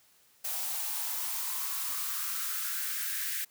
blue noise with high-pass filter sweep, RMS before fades -34 dBFS, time 0.44-3.45 s, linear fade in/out 10 ms, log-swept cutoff 700 to 1800 Hz, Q 4.4, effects white hiss -64 dBFS RMS until 3.5 s + high-pass 60 Hz 12 dB/octave

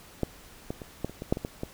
clicks, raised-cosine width 2 ms, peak -12 / -18 / -25 / -15 / -28 / -22 / -9 / -20 / -18 / -18 dBFS, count 10, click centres 0.233 / 0.705 / 0.818 / 1.046 / 1.096 / 1.221 / 1.325 / 1.371 / 1.449 / 1.634 s, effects pink hiss -51 dBFS RMS until 1.73 s

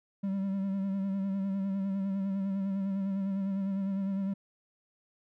triangle tone with vibrato, 194.9 Hz, G3, 10 cents flat, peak -27 dBFS, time 0.23-4.34 s, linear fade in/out 10 ms, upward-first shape sine, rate 9.9 Hz, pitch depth 36 cents each way, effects none

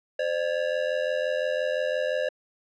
square ring-modulated tone, 560 Hz, C#5, 18 cents sharp, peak -22 dBFS, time 0.19-2.29 s, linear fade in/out 5 ms, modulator 42.9 Hz, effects low-pass 3000 Hz 12 dB/octave

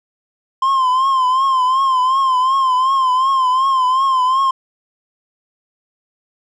triangle tone with vibrato, 1045 Hz, C6, 2 cents flat, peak -10 dBFS, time 0.62-4.51 s, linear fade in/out 5 ms, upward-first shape triangle, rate 2.7 Hz, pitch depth 80 cents each way, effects resampled to 22050 Hz

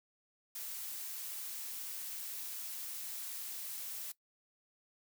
blue noise, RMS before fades -43 dBFS, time 0.55-4.12 s, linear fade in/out 5 ms, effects noise-tail reverb RT60 0.1 s tail -19 dB re dry

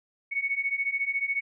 sine beating tone pair, 2211 / 2225 Hz, C#7 / C#7, -5 / +6 cents, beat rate 14 Hz, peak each -30 / -28 dBFS, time 0.31-1.41 s, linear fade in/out 20 ms, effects none

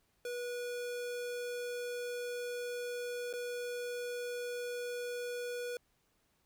square tone with dropouts, 486.4 Hz, B4, 26 cents flat, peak -38 dBFS, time 0.25-5.77 s, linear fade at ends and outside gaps 2 ms, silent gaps 3.329-3.336 s, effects pink hiss -75 dBFS RMS until 6.45 s

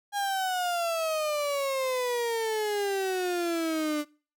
35% pulse exponential sweep, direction down, 820 to 293.7 Hz, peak -25 dBFS, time 0.12-4.05 s, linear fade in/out 50 ms, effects noise-tail reverb RT60 0.4 s tail -24 dB re dry

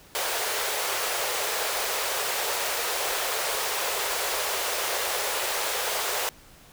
pink high-pass noise, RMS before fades -28 dBFS, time 0.15-6.29 s, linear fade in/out 0 ms, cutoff 410 Hz, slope 48 dB/octave, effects pink hiss -52 dBFS RMS until 6.72 s

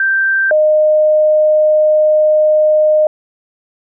sine tone pair in turn, 1568 / 614 Hz, G6 / D#5, 0 / -23 cents, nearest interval octave + major third, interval 1623 cents, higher first, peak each -10 / -7 dBFS, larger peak second, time 0-0.51 / 0.51-3.07 s, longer second, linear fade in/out 2 ms, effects none

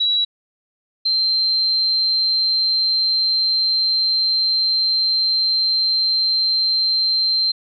sine tone pair in turn, 3903 / 4135 Hz, B7 / C8, -21 / -21 cents, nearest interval minor second, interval 100 cents, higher second, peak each -15 / -15 dBFS, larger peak neither, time 0-0.25 / 1.05-7.52 s, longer second, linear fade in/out 10 ms, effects none

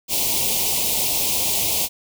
white band-stop noise, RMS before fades -21 dBFS, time 0.08-1.89 s, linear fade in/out 50 ms, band 980 to 2300 Hz, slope 48 dB/octave, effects none

